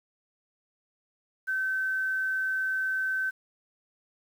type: tone with quantisation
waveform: sine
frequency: 1536 Hz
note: G6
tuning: 36 cents flat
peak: -26 dBFS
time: 1.47-3.31 s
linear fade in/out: 20 ms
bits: 9
effects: none